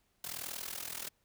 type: noise with amplitude modulation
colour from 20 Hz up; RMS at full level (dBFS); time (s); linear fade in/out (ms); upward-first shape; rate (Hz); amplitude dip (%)
white; -38; 0.24-1.09; 2; sine; 41; 85
effects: pink hiss -75 dBFS RMS until 1.24 s